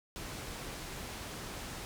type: low-pass noise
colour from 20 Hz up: pink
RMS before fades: -43 dBFS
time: 0.16-1.85 s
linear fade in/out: 0 ms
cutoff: 11000 Hz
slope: 12 dB/octave
effects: none